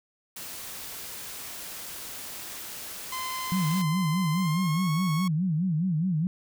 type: noise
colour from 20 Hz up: white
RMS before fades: -39 dBFS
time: 0.36-3.82 s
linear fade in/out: 5 ms
type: tone with pitch glide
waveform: sawtooth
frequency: 1033 to 1100.8 Hz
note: C6 to C#6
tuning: -22 to -12 cents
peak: -28 dBFS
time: 3.12-5.28 s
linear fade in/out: 5 ms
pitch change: +110 cents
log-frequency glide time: 4.31-4.92 s
type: tone with vibrato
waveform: sine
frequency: 170 Hz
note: F3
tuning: 46 cents flat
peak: -23 dBFS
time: 3.52-6.27 s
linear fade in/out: 0 ms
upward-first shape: sine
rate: 4.8 Hz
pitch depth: 200 cents each way
effects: none